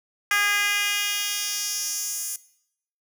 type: tone with high-pass filter sweep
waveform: 10% pulse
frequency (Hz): 409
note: G#4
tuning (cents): -26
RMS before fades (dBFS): -25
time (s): 0.31-2.36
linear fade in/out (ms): 2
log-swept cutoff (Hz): 1600 to 8300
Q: 1.7
effects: noise-tail reverb RT60 0.7 s tail -19 dB re dry